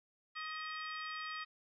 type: harmonic tone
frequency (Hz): 628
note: D#5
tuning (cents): +16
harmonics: 2 / 3 / 4 / 5 / 6 / 7 / 8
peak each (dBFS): -44 / -45 / -49 / -54 / -53 / -53 / -58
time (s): 0.35-1.45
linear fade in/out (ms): 20
effects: none